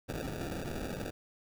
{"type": "noise with sample-and-hold", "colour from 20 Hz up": "white", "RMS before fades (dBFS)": -38, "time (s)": [0.08, 1.11], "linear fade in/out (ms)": 20, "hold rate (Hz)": 1050, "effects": []}